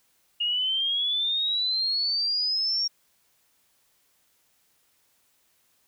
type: exponential sweep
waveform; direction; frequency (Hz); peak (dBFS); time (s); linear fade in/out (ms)
sine; up; 2841 to 5588; -23; 0.4-2.88; 10
effects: white hiss -67 dBFS RMS until 5.87 s